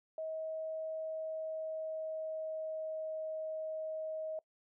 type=tone with pitch glide; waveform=sine; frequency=636 to 630.9 Hz; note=D#5 to D#5; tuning=+38 to +24 cents; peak=-37 dBFS; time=0.18-4.39 s; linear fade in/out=2 ms; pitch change=-14 cents; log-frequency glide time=0.95-3.17 s; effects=noise-tail reverb RT60 0.1 s tail -22 dB re dry